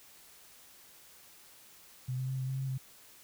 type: tone with pitch steps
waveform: sine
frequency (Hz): 127.6 / 130.1 / 132 / 130.3 / 132.7 / 134 / 131.1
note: C3 / C3 / C3 / C3 / C3 / C3 / C3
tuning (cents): -43 / -9 / +16 / -7 / +25 / +42 / +4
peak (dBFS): -32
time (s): 2.08-2.78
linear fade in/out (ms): 10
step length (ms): 100
effects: white hiss -57 dBFS RMS until 3.23 s